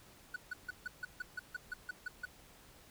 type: tone bursts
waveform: triangle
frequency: 1480 Hz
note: F#6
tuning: in tune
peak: -35 dBFS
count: 12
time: 0.34-2.254 s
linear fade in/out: 5 ms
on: 22 ms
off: 150 ms
effects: pink hiss -60 dBFS RMS until 2.9 s